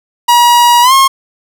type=tone with pitch glide; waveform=45% pulse; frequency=959 to 1076.4 Hz; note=A#5 to C6; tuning=+49 to +49 cents; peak=-4 dBFS; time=0.28-1.08 s; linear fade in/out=10 ms; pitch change=+200 cents; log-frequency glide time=0.82-0.93 s; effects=none